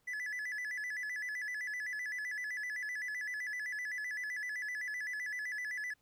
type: tone with vibrato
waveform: triangle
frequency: 1843 Hz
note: A#6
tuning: 20 cents flat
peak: -35 dBFS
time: 0.07-5.94 s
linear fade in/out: 10 ms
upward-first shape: square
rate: 7.8 Hz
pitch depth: 130 cents each way
effects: pink hiss -75 dBFS RMS until 6.01 s